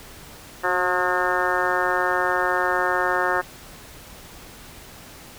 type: harmonic tone with a mistuned harmonic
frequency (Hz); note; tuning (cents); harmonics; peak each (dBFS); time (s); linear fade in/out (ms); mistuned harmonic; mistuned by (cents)
180; F#3; -47; 2 / 3 / 4 / 5 / 6 / 7 / 8 / 9 / 10; -28 / -28 / -28 / -28 / -28 / -28 / -28 / -28 / -28; 0.63-3.42; 20; 2; +31
effects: pink hiss -43 dBFS RMS until 5.38 s

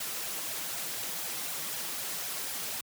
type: noise with flanger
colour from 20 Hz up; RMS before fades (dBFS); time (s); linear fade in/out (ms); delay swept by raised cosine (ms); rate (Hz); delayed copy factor
white; -36; 0-2.81; 5; 1.2 to 6.4; 4; +0.9
effects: high-pass 100 Hz 12 dB/octave

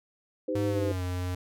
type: chord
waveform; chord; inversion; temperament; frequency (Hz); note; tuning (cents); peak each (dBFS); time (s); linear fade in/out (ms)
sine; C minor; first; equal with one note detuned; 311.1 / 392 / 510.7; Eb4 / G4 / C5; 0 / 0 / -42; -32 / -34 / -30; 0.48-0.92; 5
type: tone with pitch glide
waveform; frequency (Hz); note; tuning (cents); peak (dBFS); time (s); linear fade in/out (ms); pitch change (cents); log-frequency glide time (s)
square; 103 to 90.19; G#2 to F#2; -14 to -44; -30; 0.55-1.35; 5; -230; 0.66-1.03
effects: none

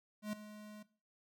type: tone with ADSR envelope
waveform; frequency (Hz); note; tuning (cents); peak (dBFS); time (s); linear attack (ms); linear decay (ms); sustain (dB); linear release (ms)
square; 211; G#3; +28; -36; 0.22-0.83; 110; 4; -14; 8
effects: noise-tail reverb RT60 0.4 s tail -18 dB re dry

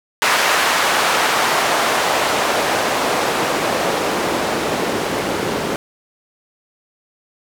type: noise with band-pass filter sweep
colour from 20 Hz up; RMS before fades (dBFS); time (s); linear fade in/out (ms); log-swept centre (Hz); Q
white; -18; 0.22-5.76; 0; 1100 to 300; 0.85
effects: none

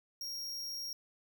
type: tone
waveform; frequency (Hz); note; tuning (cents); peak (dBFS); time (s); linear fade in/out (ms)
45% pulse; 5588; F8; 0; -39; 0.21-0.93; 2
effects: none

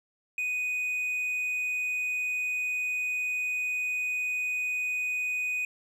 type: tone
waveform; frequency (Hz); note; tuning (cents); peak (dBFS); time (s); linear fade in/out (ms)
triangle; 2489; D#7; 0; -26; 0.38-5.65; 2
effects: none

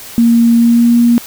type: tone with pitch glide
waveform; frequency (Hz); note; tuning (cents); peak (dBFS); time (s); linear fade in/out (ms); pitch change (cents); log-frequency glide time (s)
sine; 233.1 to 236.9; A#3 to A#3; 0 to +28; -5; 0.18-1.18; 0; +28; 0.54-0.96
effects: white hiss -31 dBFS RMS until 1.26 s

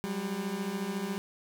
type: beating tone pair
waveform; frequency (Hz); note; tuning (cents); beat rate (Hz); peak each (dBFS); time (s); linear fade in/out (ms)
30% pulse; 186.3 / 200.3; F#3 / G3; +12 / +38; 14; -34 / -31; 0.04-1.18; 0
effects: none

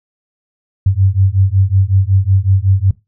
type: beating tone pair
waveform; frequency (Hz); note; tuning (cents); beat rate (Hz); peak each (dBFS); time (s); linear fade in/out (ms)
sine; 93.8 / 99.2; F#2 / G2; +24 / +21; 5.4; -12; 0.86-2.91; 5
effects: noise-tail reverb RT60 0.2 s tail -18 dB re dry

